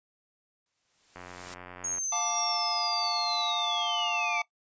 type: noise with exponential growth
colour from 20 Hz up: white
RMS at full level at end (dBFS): -41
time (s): 0.66-1.54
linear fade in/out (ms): 1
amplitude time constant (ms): 190
type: click train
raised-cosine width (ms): 0.5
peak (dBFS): -28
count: 75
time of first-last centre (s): 1.16-1.983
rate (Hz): 89.9
type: linear sweep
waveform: sine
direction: down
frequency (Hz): 6600 to 2242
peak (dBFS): -29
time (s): 1.84-4.42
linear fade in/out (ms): 5
type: chord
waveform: square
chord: D minor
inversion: first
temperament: just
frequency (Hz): 704.8 / 881 / 1174.7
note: F5 / A5 / D6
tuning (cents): +16 / +2 / 0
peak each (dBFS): -35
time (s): 2.12-4.42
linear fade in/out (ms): 5
effects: noise-tail reverb RT60 0.1 s tail -19 dB re dry + resampled to 16000 Hz